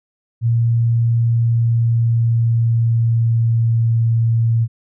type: tone with pitch glide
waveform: sine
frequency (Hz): 116.54 to 114.8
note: A#2 to A#2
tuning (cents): 0 to -26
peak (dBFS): -12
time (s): 0.41-4.68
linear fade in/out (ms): 50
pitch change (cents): -26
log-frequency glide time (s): 1.26-3.94
effects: none